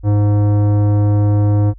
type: tone with tanh clipping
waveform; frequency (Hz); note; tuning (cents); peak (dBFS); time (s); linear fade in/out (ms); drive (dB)
sine; 103.4; G#2; -7; -12; 0.03-1.74; 50; 15
effects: added 48 Hz sine -34 dBFS peak until 1.78 s